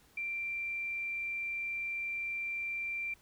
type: tone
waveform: sine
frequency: 2359 Hz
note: D7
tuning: 7 cents sharp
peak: -34 dBFS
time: 0.17-3.14 s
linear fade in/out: 5 ms
effects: added 60 Hz sine -69 dBFS peak until 3.21 s + pink hiss -64 dBFS RMS until 3.21 s